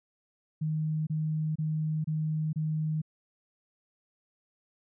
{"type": "tone bursts", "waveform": "sine", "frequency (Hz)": 155.6, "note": "D#3", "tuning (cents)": 0, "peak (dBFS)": -27, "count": 5, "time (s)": [0.61, 3.018], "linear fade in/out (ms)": 10, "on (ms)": 460, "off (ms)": 27, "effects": []}